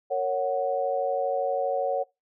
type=chord; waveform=sine; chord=F# major; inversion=first; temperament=just; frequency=462.5 / 555 / 740 Hz; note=A#4 / C#5 / F#5; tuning=-14 / +2 / 0 cents; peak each=-31 / -26 / -28 dBFS; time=0.1-2.04 s; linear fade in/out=20 ms; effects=noise-tail reverb RT60 0.2 s tail -22 dB re dry